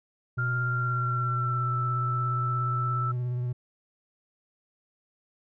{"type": "tone with vibrato", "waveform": "triangle", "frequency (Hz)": 123.47, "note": "B2", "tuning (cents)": 0, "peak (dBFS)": -25, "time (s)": [0.37, 3.53], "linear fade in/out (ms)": 10, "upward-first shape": "sine", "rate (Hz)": 17, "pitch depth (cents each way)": 24}
{"type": "tone with pitch glide", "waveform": "sine", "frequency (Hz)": [1396.9, 1322.3], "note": ["F6", "E6"], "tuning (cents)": [0, 5], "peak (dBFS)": -28, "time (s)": [0.38, 3.12], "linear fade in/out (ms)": 10, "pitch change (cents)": -95, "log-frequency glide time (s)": [0.59, 1.77]}
{"effects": []}